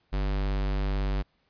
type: tone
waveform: square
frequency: 49 Hz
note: G1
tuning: in tune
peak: -26 dBFS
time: 0.12-1.23 s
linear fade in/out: 20 ms
effects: pink hiss -70 dBFS RMS until 1.49 s + resampled to 11025 Hz